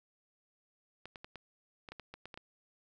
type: clicks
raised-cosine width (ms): 0.3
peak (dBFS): -30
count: 11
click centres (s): 1.056 / 1.158 / 1.245 / 1.357 / 1.888 / 1.92 / 1.997 / 2.14 / 2.256 / 2.342 / 2.375
effects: none